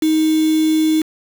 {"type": "tone with quantisation", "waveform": "sine", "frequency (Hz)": 314, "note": "D#4", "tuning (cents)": 16, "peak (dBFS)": -12, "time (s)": [0.02, 1.02], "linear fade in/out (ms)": 5, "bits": 4, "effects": []}